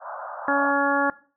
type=band-pass noise; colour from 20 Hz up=pink; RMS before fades=-35 dBFS; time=0-0.73 s; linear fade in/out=50 ms; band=570 to 1500 Hz; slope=96 dB/octave
type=harmonic tone; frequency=281 Hz; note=C#4; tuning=24 cents sharp; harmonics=1 / 2 / 3 / 4 / 5 / 6; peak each=-26 / -26 / -26 / -26 / -26 / -26 dBFS; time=0.48-1.1 s; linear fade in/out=2 ms
effects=noise-tail reverb RT60 0.4 s tail -19 dB re dry